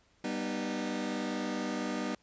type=chord; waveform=sawtooth; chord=G augmented; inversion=none; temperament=just; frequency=196 / 245 / 306.2 Hz; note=G3 / B3 / D#4; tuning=0 / -14 / -28 cents; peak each=-34 / -32 / -33 dBFS; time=0.24-2.15 s; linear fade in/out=5 ms; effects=pink hiss -68 dBFS RMS until 2.22 s + resampled to 16000 Hz